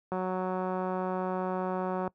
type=click train; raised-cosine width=1 ms; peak=-19 dBFS; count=363; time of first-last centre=0.12-2.077 s; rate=185 Hz; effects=noise-tail reverb RT60 0.1 s tail -22 dB re dry + high-pass 80 Hz 12 dB/octave